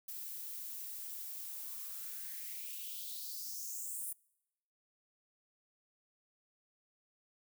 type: noise with high-pass filter sweep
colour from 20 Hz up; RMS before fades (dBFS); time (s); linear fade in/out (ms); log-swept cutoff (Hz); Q
violet; -44; 0.08-4.13; 5; 210 to 9700; 4.3
effects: noise-tail reverb RT60 0.9 s tail -26 dB re dry